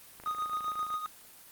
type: click train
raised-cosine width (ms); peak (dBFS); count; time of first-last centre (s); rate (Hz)
0.5; -32; 21; 0.2-0.941; 27
type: tone with tremolo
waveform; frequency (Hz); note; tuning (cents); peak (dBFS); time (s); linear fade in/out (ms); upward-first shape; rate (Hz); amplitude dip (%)
triangle; 1242; D#6; -3; -27; 0.26-1.06; 0; sine; 7.7; 60
effects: white hiss -53 dBFS RMS until 1.51 s + Opus 24 kbps